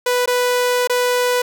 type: tone with dropouts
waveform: sawtooth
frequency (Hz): 493.9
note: B4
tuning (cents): 0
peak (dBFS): -11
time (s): 0.06-1.42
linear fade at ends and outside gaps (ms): 5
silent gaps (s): 0.259-0.275 / 0.874-0.896
effects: none